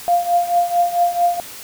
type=tone with tremolo; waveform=sine; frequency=698.5 Hz; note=F5; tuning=in tune; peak=-10 dBFS; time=0.08-1.4 s; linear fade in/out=0 ms; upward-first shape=triangle; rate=4.5 Hz; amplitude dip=85%; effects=white hiss -35 dBFS RMS until 1.63 s